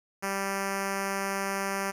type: tone with notch filter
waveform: 5% pulse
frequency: 196 Hz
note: G3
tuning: in tune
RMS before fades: -31 dBFS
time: 0.22-1.92 s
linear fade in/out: 20 ms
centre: 3500 Hz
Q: 1.5
effects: resampled to 32000 Hz + 9-bit